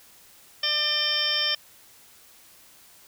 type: harmonic tone with a mistuned harmonic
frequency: 598 Hz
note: D5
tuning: 31 cents sharp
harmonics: 1 / 2 / 3 / 4 / 5 / 6 / 8 / 9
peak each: -38 / -38 / -32 / -35 / -26 / -31 / -34 / -27 dBFS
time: 0.63-1.55 s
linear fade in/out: 5 ms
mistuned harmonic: 5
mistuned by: +68 cents
effects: white hiss -53 dBFS RMS until 3.07 s